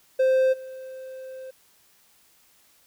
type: tone with level steps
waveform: triangle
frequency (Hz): 522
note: C5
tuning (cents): -4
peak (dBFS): -15 / -34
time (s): 0.19-1.51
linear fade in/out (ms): 10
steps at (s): 0.52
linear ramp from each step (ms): 20
effects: white hiss -60 dBFS RMS until 2.86 s